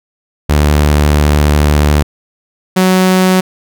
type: tone pair in turn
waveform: sawtooth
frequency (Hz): 74.1 / 185.86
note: D2 / F#3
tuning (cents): +16 / +8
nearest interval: octave + major third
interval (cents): 1592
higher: second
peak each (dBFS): -3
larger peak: neither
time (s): 0.49-2.03 / 2.76-3.41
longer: first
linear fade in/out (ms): 10
effects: none